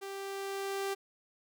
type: tone with level ramp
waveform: sawtooth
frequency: 392.6 Hz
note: G4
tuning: 3 cents sharp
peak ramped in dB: -36 to -28 dBFS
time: 0.01-0.95 s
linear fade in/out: 20 ms
effects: none